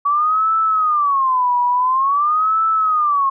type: tone with vibrato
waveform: sine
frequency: 1132 Hz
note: C#6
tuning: 36 cents sharp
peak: -13 dBFS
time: 0.05-3.3 s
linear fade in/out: 10 ms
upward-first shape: sine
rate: 0.48 Hz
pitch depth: 260 cents each way
effects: none